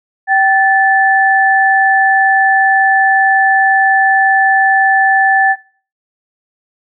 sine tone pair together, 774.4 / 1749 Hz, G5 / A6, -21 / -11 cents, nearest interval octave + major second, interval 1410 cents, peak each -10 dBFS, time 0.27-5.56 s, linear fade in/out 50 ms, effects noise-tail reverb RT60 0.4 s tail -17 dB re dry

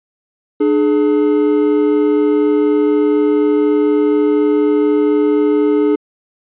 triangle tone pair together, 298.8 / 422.9 Hz, D4 / G#4, +30 / +31 cents, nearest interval tritone, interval 601 cents, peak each -11 dBFS, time 0.6-5.96 s, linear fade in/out 10 ms, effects resampled to 8000 Hz

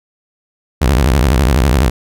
sawtooth tone with vibrato, 65.41 Hz, C2, in tune, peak -5 dBFS, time 0.81-1.9 s, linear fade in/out 10 ms, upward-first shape sine, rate 12 Hz, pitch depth 280 cents each way, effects none

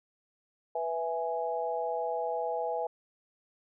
sine chord, E major, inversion second, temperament equal, 493.9 / 659.3 / 830.6 Hz, B4 / E5 / G#5, 0 / 0 / 0 cents, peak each -34 dBFS, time 0.75-2.87 s, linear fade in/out 5 ms, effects none

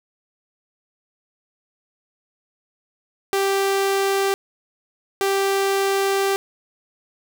sawtooth tone pair in turn, 392 / 392 Hz, G4 / G4, 0 / 0 cents, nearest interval unison, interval 0 cents, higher neither, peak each -14 / -14 dBFS, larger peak neither, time 3.33-4.34 / 5.21-6.36 s, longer second, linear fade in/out 0 ms, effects none

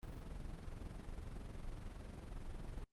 brown noise with amplitude modulation, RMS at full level -45 dBFS, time 0.03-2.84 s, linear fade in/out 0 ms, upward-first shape sine, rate 21.9 Hz, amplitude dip 50%, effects Opus 32 kbps

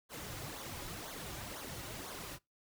pink noise with flanger, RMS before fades -45 dBFS, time 0.09-2.39 s, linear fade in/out 50 ms, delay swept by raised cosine 0.38 to 4.58 ms, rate 2 Hz, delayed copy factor -0.7, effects noise-tail reverb RT60 0.2 s tail -23 dB re dry

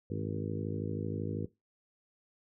harmonic tone with a mistuned harmonic, 52.8 Hz, G#1, 29 cents sharp, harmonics 2 / 3 / 4 / 5 / 6 / 7 / 8 / 9, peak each -38 / -40 / -41 / -42 / -43 / -43 / -44 / -45 dBFS, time 0.1-1.46 s, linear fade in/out 5 ms, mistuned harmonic 2, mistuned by -88 cents, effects noise-tail reverb RT60 0.2 s tail -18 dB re dry

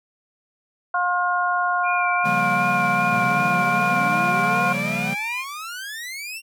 harmonic tone, 356.2 Hz, F4, 34 cents sharp, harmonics 2 / 3 / 4, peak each -23 / -23 / -23 dBFS, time 0.94-4.73 s, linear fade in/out 5 ms
sine tone with vibrato, 2381 Hz, D7, 23 cents sharp, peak -25 dBFS, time 1.83-5.45 s, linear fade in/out 50 ms, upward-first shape sine, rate 2.6 Hz, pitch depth 33 cents each way
square chord, G half-diminished seventh, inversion second, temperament equal, 138.59 / 174.61 / 196 / 233.1 Hz, Db3 / F3 / G3 / Bb3, 0 / 0 / 0 / 0 cents, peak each -33 / -31 / -30 / -32 dBFS, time 2.24-5.15 s, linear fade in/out 20 ms
sawtooth exponential sweep, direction up, 110 to 2795 Hz, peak -27 dBFS, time 3.09-6.42 s, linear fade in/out 50 ms
effects none

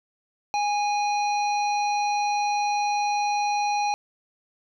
harmonic tone, 825 Hz, G#5, 12 cents flat, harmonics 1 / 3 / 5 / 7, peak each -22 / -32 / -36 / -39 dBFS, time 0.54-3.94 s, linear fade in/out 0 ms, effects 10-bit

